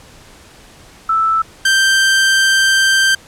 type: tone pair in turn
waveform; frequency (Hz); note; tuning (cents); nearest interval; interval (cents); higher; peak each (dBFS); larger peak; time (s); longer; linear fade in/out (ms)
sine / sawtooth; 1318.5 / 1568; E6 / G6; 0 / 0; minor third; 300; second; -11 / -6; second; 1.09-1.42 / 1.65-3.15; second; 5
effects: pink hiss -42 dBFS RMS until 3.27 s + low-pass 10000 Hz 12 dB/octave